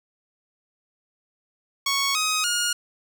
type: tone with pitch steps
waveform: 10% pulse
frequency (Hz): 1108.7 / 1258.9 / 1429.5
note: C#6 / D#6 / F6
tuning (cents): 0 / +20 / +40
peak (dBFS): -13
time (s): 1.86-2.73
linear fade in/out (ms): 5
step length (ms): 290
effects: none